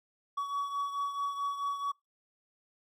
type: beating tone pair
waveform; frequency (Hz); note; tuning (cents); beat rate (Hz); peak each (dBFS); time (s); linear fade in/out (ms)
triangle; 1129 / 1133.6; C#6 / C#6; +31 / +38; 4.6; -30 / -37; 0.37-1.92; 10
effects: noise-tail reverb RT60 0.2 s tail -23 dB re dry + MP3 96 kbps